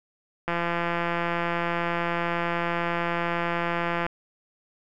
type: click train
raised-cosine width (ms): 0.5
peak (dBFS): -12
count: 614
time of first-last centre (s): 0.48-4.065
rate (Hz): 171
effects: none